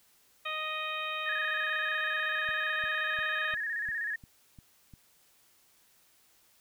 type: harmonic tone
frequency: 622.3 Hz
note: D#5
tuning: in tune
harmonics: 1 / 2 / 3 / 4 / 5 / 6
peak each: -43 / -37 / -41 / -37 / -43 / -42 dBFS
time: 0.45-3.55 s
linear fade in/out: 10 ms
type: tone with vibrato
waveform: sine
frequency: 1760 Hz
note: A6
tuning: in tune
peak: -31 dBFS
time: 1.26-4.16 s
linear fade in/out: 5 ms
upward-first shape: square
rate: 16 Hz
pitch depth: 72 cents each way
type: click train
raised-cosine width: 5 ms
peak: -38 dBFS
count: 8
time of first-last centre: 2.49-4.938 s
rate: 2.86 Hz
effects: white hiss -65 dBFS RMS until 6.6 s